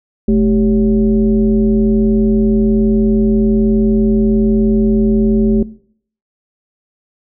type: tone with frequency modulation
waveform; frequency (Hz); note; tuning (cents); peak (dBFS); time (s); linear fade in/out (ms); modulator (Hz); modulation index
sine; 217.1; A3; -23; -8; 0.28-5.63; 5; 171; 0.86
effects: noise-tail reverb RT60 0.6 s tail -20 dB re dry